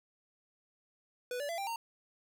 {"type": "tone with pitch steps", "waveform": "square", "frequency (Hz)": [493.9, 577.3, 674.7, 788.6, 921.6], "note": ["B4", "D5", "E5", "G5", "A#5"], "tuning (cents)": [0, -30, 40, 10, -20], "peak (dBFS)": -36, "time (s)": [1.31, 1.76], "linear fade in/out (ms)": 2, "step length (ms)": 90, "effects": []}